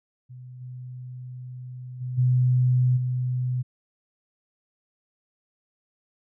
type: tone with level steps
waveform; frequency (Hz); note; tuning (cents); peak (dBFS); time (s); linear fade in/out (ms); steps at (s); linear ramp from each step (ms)
sine; 125.9; B2; +34; -39 / -35 / -28 / -17 / -23; 0.29-3.63; 20; 0.6 / 2 / 2.17 / 2.96; 20
effects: none